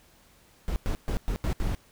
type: noise bursts at uneven times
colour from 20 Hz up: brown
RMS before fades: -27 dBFS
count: 6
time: 0.68-0.76 / 0.86-0.95 / 1.08-1.17 / 1.28-1.36 / 1.44-1.53 / 1.6-1.75 s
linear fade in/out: 0 ms
effects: pink hiss -59 dBFS RMS until 1.91 s